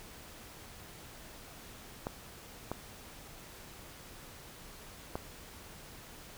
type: clicks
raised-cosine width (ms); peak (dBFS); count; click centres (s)
1; -21; 3; 2.069 / 2.716 / 5.155
effects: pink hiss -51 dBFS RMS until 6.37 s